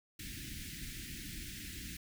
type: band-stop noise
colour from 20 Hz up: pink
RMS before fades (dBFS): -45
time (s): 0.19-1.97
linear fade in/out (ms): 5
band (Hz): 330 to 1700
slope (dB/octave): 48
effects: none